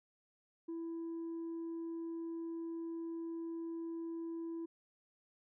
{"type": "tone with tanh clipping", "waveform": "sine", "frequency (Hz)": 331.8, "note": "E4", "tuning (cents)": 11, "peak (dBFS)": -40, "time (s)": [0.68, 4.66], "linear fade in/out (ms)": 10, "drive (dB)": 1, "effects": []}